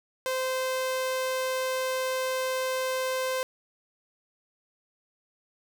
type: tone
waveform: sawtooth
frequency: 518 Hz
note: C5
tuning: 17 cents flat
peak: -23 dBFS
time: 0.26-3.43 s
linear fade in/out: 0 ms
effects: none